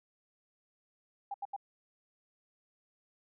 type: tone bursts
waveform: sine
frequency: 802 Hz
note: G5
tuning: 39 cents sharp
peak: -35 dBFS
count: 3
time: 1.31-1.564 s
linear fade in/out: 5 ms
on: 32 ms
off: 79 ms
effects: none